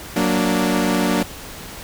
sawtooth chord, Gb augmented, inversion none, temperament equal with one note detuned, 185 / 233.1 / 292.8 Hz, Gb3 / Bb3 / D4, 0 / 0 / -5 cents, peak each -17 dBFS, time 0.16-1.23 s, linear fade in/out 5 ms, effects pink hiss -35 dBFS RMS until 1.83 s

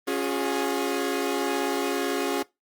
sawtooth chord, Db major, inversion none, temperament equal with one note detuned, 277.2 / 357.2 / 415.3 Hz, Db4 / F4 / Ab4, 0 / +39 / 0 cents, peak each -25 / -25 / -25 dBFS, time 0.07-2.43 s, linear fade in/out 10 ms, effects noise-tail reverb RT60 0.2 s tail -22 dB re dry + Opus 24 kbps

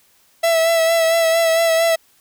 45% pulse tone with vibrato, 659.3 Hz, E5, in tune, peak -13 dBFS, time 0.43-1.96 s, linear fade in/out 10 ms, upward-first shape sine, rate 4.4 Hz, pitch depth 28 cents each way, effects white hiss -56 dBFS RMS until 2.2 s

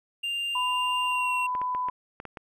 triangle tone with pitch glide, 2794 to 2735 Hz, F7 to F7, 0 to -37 cents, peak -26 dBFS, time 0.23-1.47 s, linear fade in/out 10 ms, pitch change -37 cents, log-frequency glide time 1.04-1.32 s
sine tone, 1000 Hz, B5, 21 cents sharp, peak -26 dBFS, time 0.55-1.9 s, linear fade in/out 5 ms
clicks, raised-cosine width 0.5 ms, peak -23 dBFS, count 7, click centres 1.551 / 1.616 / 1.749 / 1.886 / 2.201 / 2.253 / 2.372 s
effects none

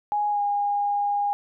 sine tone with pitch glide, 830.6 to 815.4 Hz, G#5 to G#5, 0 to -32 cents, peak -21 dBFS, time 0.12-1.33 s, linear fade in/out 0 ms, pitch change -32 cents, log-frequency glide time 0.3-0.41 s, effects none

